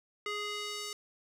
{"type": "tone with band-pass filter sweep", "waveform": "square", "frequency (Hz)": 415.3, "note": "G#4", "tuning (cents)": 0, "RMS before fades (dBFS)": -38, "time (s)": [0.26, 0.93], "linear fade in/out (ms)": 2, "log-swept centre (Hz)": [2100, 5800], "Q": 1, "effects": []}